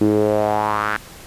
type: tone with band-pass filter sweep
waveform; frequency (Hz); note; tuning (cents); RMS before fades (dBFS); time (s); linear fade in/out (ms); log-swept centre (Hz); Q
sawtooth; 105.6; G#2; +29; -18; 0.01-0.97; 0; 310 to 1600; 3.7
effects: pink hiss -40 dBFS RMS until 1.26 s + resampled to 32000 Hz